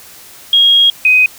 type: tone pair in turn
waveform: sine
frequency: 3274 / 2508 Hz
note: G#7 / D#7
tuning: -25 / +13 cents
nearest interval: perfect fourth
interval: 462 cents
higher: first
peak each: -5 dBFS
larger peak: neither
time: 0.53-0.9 / 1.05-1.26 s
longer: first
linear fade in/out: 2 ms
effects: white hiss -37 dBFS RMS until 1.38 s